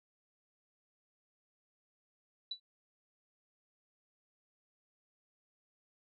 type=tone with exponential decay; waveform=sine; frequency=3951 Hz; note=B7; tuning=in tune; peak=-33 dBFS; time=2.51-2.6 s; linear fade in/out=5 ms; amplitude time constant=19 ms; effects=none